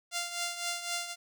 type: tone with tremolo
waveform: 5% pulse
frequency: 696 Hz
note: F5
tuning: 6 cents flat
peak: -19 dBFS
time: 0.11-1.16 s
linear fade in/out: 50 ms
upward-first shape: triangle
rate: 3.9 Hz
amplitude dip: 70%
effects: none